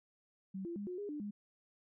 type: tone with pitch steps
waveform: sine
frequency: 191.5 / 341.3 / 203.6 / 361.5 / 409.3 / 296.9 / 205.9 Hz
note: G3 / F4 / G#3 / F#4 / G#4 / D4 / G#3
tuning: -40 / -40 / -34 / -40 / -25 / +19 / -15 cents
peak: -39 dBFS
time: 0.54-1.31 s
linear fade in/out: 10 ms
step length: 110 ms
effects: none